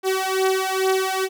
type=beating tone pair; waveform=sawtooth; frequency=378.5 / 380.8 Hz; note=F#4 / F#4; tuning=+39 / +50 cents; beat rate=2.3 Hz; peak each=-18 dBFS; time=0.03-1.29 s; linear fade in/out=50 ms; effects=none